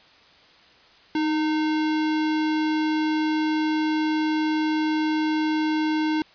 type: tone with sample-and-hold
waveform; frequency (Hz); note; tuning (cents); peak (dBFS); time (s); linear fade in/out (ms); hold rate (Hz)
sine; 311.1; D#4; 0; -20; 1.15-6.22; 2; 1225
effects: white hiss -53 dBFS RMS until 6.34 s + resampled to 11025 Hz